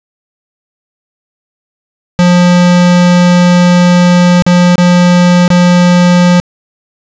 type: tone with dropouts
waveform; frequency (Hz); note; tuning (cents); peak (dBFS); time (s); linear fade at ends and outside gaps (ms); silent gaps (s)
square; 177.2; F3; +25; -4; 2.19-6.4; 0; 4.422-4.465 / 4.756-4.781 / 5.479-5.503
effects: resampled to 16000 Hz + 7-bit